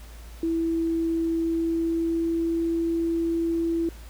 sine tone with pitch glide, 329.6 to 332.9 Hz, E4 to E4, 0 to +17 cents, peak -22 dBFS, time 0.43-3.89 s, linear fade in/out 2 ms, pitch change +17 cents, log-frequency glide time 1.31-2.81 s, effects added 56 Hz sine -40 dBFS peak until 4.09 s + pink hiss -50 dBFS RMS until 4.09 s

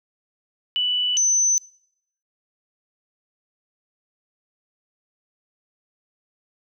sine tone pair in turn, 2968 / 6075 Hz, F#7 / F#8, +5 / +45 cents, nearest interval octave, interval 1240 cents, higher second, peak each -19 / -16 dBFS, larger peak second, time 0.76-1.17 / 1.17-1.58 s, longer neither, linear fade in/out 0 ms, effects noise-tail reverb RT60 0.7 s tail -24 dB re dry

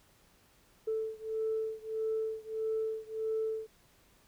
sine beating tone pair, 440 / 441.6 Hz, A4 / A4, 0 / +6 cents, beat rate 1.6 Hz, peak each -34 / -35 dBFS, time 0.87-3.67 s, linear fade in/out 10 ms, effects tanh soft clip ceiling -25 dBFS + pink hiss -65 dBFS RMS until 4.27 s

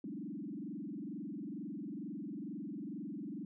sine tone with frequency modulation, 250 Hz, B3, 21 cents sharp, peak -40 dBFS, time 0.04-3.45 s, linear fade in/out 2 ms, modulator 22.2 Hz, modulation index 3, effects none

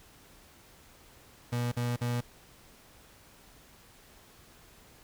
35% pulse tone bursts, 120.8 Hz, B2, 38 cents flat, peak -27 dBFS, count 3, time 1.52-2.21 s, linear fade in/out 10 ms, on 200 ms, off 45 ms, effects pink hiss -57 dBFS RMS until 5.03 s

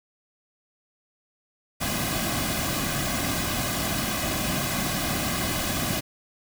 pink noise with comb filter, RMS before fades -27 dBFS, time 1.8-6.01 s, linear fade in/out 20 ms, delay 2.2 ms, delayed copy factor -0.7, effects none

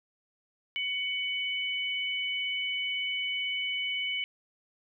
sine tone pair together, 2241 / 2992 Hz, C#7 / F#7, +18 / +19 cents, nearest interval perfect fourth, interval 501 cents, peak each -32 / -32 dBFS, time 0.76-4.24 s, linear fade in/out 0 ms, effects none

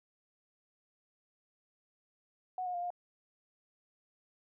sine tone with pitch steps, 738 / 721 / 701 / 709 Hz, F#5 / F#5 / F5 / F5, -5 / -45 / +6 / +26 cents, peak -34 dBFS, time 2.58-2.904 s, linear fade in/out 2 ms, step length 81 ms, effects none

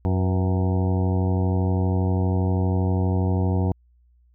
harmonic tone with a mistuned harmonic, 92.5 Hz, F#2, in tune, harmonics 1 / 2 / 3 / 4 / 5 / 7 / 8 / 9 / 10, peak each -20 / -26 / -30 / -32 / -34 / -37 / -38 / -39 / -40 dBFS, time 0.05-3.72 s, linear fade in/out 0 ms, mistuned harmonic 5, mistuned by +77 cents, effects added 60 Hz sine -55 dBFS peak until 4.34 s

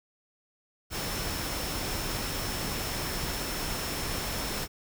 sine tone in noise, 5400 Hz, E8, 41 cents sharp, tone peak -41 dBFS, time 0.9-4.68 s, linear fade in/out 50 ms, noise pink, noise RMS -33 dBFS, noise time 0.9-4.68 s, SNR -11 dB, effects none

